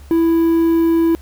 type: tone with quantisation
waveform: triangle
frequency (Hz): 330.9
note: E4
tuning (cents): +7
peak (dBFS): -9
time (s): 0.11-1.15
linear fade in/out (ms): 0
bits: 6
effects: added 70 Hz sine -36 dBFS peak until 1.21 s + pink hiss -48 dBFS RMS until 1.21 s